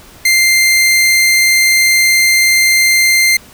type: tone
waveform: sawtooth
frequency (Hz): 2093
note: C7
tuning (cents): 0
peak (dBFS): -4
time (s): 0.25-3.37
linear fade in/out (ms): 5
effects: pink hiss -39 dBFS RMS until 3.53 s